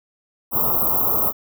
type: band-stop noise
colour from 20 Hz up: white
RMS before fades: -19 dBFS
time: 0.51-1.33 s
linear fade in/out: 50 ms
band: 1300 to 12000 Hz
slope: 96 dB/octave
effects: none